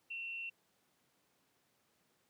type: tone with frequency modulation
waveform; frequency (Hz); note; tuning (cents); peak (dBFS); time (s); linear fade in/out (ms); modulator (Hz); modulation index
sine; 2719; F7; -47; -40; 0.1-0.5; 10; 174; 0.31
effects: pink hiss -75 dBFS RMS until 2.29 s + high-pass 150 Hz 12 dB/octave